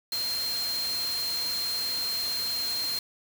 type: tone in noise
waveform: sine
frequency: 4186 Hz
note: C8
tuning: in tune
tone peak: -28 dBFS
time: 0.12-2.99 s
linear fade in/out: 2 ms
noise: white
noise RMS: -36 dBFS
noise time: 0.12-2.99 s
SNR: +5 dB
effects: none